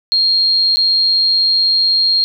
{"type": "tone with dropouts", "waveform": "sine", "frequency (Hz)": 4232, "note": "C8", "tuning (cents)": 19, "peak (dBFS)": -10, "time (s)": [0.12, 2.24], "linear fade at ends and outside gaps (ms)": 0, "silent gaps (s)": [0.759, 0.77], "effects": []}